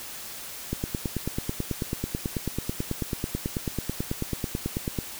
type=click train; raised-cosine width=3 ms; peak=-14 dBFS; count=40; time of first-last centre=0.73-4.988 s; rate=9.16 Hz; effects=white hiss -39 dBFS RMS until 5.19 s